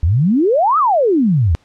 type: exponential two-way sweep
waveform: sine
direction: up then down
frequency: 73.42 to 1318.5 to 73.42 Hz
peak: -10 dBFS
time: 0.03-1.55 s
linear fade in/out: 0 ms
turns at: 0.78 s
effects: pink hiss -55 dBFS RMS until 1.64 s + low-pass 6000 Hz 12 dB/octave